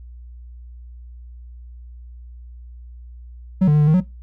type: tone with pitch steps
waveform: triangle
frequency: 187.4 / 148.8 / 150.4 / 148.6 / 155.4 / 183.4 Hz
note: F#3 / D3 / D3 / D3 / D#3 / F#3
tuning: +22 / +23 / +42 / +21 / -2 / -15 cents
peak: -9 dBFS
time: 3.61-4.006 s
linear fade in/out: 10 ms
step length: 66 ms
effects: noise-tail reverb RT60 0.2 s tail -18 dB re dry + added 60 Hz sine -36 dBFS peak until 4.22 s